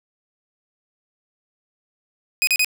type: tone bursts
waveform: sawtooth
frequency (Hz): 2500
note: D#7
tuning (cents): +8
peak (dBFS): -12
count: 3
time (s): 2.42-2.646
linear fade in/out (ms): 0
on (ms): 52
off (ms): 35
effects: none